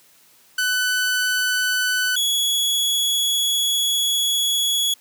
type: tone pair in turn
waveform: sawtooth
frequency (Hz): 1499 / 3365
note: F#6 / G#7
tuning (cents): +22 / +22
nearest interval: octave + major second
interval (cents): 1400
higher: second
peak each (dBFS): -15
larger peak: neither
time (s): 0.58-2.16 / 2.16-4.94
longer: second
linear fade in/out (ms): 5
effects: white hiss -54 dBFS RMS until 5 s + high-pass 100 Hz 12 dB/octave